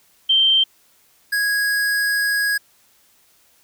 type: tone pair in turn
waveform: sine / square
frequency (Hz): 3136 / 1655.5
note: G7 / G#6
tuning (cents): 0 / -6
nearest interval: major seventh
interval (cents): 1106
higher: first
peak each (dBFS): -12 / -18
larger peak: first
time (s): 0.29-0.64 / 1.32-2.58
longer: second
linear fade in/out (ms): 10
effects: white hiss -57 dBFS RMS until 3.63 s